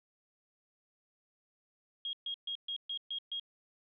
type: tone bursts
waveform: sine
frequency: 3266 Hz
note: G#7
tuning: 30 cents flat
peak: -35 dBFS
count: 7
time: 2.05-3.397 s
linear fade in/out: 2 ms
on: 81 ms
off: 130 ms
effects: none